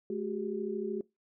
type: tone cluster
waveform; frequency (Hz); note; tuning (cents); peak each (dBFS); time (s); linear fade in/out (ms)
sine; 214.2 / 371 / 404.2; A3 / F#4 / G#4; -46 / +5 / -47; -37 / -35 / -37; 0.1-1.01; 2
effects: noise-tail reverb RT60 0.2 s tail -22 dB re dry